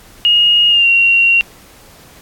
sine tone with pitch glide, 2865 to 2751 Hz, F7 to F7, +44 to -27 cents, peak -7 dBFS, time 0.25-1.41 s, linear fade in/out 0 ms, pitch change -71 cents, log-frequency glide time 0.69-0.88 s, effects pink hiss -42 dBFS RMS until 2.21 s + AAC 64 kbps

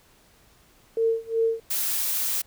sine tone with tremolo, 453.4 Hz, A#4, 48 cents flat, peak -18 dBFS, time 0.97-1.6 s, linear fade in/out 2 ms, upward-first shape sine, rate 2.7 Hz, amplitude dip 95%
blue noise, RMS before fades -26 dBFS, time 1.7-2.42 s, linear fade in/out 10 ms
effects pink hiss -58 dBFS RMS until 2.46 s

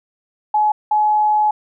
sine tone pair in turn, 848 / 848 Hz, G#5 / G#5, +36 / +36 cents, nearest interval unison, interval 0 cents, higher neither, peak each -12 dBFS, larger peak neither, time 0.54-0.72 / 0.91-1.51 s, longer second, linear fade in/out 5 ms, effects none

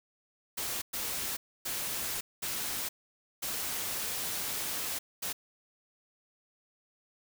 white noise bursts at uneven times, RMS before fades -35 dBFS, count 6, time 0.57-0.82 / 0.93-1.37 / 1.65-2.21 / 2.42-2.89 / 3.42-4.99 / 5.22-5.33 s, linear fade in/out 10 ms, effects none

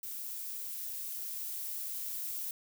violet noise with level ramp, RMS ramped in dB -41 to -38 dBFS, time 0.03-2.51 s, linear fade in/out 2 ms, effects none

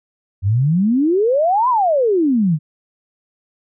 sine exponential two-way sweep, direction up then down, 91 to 1044 to 143.5 Hz, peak -12 dBFS, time 0.42-2.59 s, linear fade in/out 50 ms, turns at 1.69 s, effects none

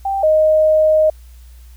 sine tone pair in turn, 784 / 622.3 Hz, G5 / D#5, 0 / 0 cents, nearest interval major third, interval 400 cents, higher first, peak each -16 / -9 dBFS, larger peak second, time 0.05-0.23 / 0.23-1.1 s, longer second, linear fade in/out 5 ms, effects added 60 Hz sine -37 dBFS peak until 1.76 s + white hiss -53 dBFS RMS until 1.76 s

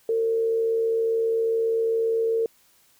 sine tone with frequency modulation, 453.7 Hz, A#4, 47 cents flat, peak -20 dBFS, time 0.09-2.46 s, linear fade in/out 2 ms, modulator 75 Hz, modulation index 0.26, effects white hiss -60 dBFS RMS until 2.99 s

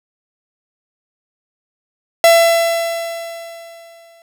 45% pulse tone with exponential decay, 671 Hz, E5, 31 cents sharp, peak -5 dBFS, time 2.24-4.22 s, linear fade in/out 1 ms, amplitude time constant 430 ms, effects none

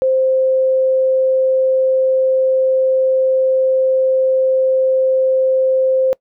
sine tone, 523.3 Hz, C5, in tune, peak -11 dBFS, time 0.02-6.13 s, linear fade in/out 0 ms, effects noise-tail reverb RT60 0.1 s tail -24 dB re dry

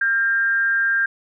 sine tone with frequency modulation, 1600 Hz, G6, 35 cents sharp, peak -16 dBFS, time 0.01-1.06 s, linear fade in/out 5 ms, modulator 218 Hz, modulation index 0.32, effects none

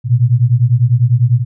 sine beating tone pair, 116.1 / 126.1 Hz, A#2 / B2, -7 / +36 cents, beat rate 10 Hz, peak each -11 dBFS, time 0.04-1.45 s, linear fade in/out 50 ms, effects none

